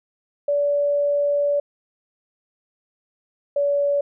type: tone pair in turn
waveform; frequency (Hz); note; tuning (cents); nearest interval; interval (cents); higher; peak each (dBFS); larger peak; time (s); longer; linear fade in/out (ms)
sine; 576 / 570.7; D5 / D5; -34 / -50; unison; 16; first; -17; neither; 0.48-1.6 / 3.56-4.01; first; 5
effects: none